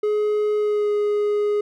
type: tone with pitch glide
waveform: triangle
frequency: 421.2 to 415.4 Hz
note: G#4 to G#4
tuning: +24 to 0 cents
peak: -16 dBFS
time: 0.03-1.61 s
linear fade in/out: 5 ms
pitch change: -24 cents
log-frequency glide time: 0.57-0.91 s
effects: none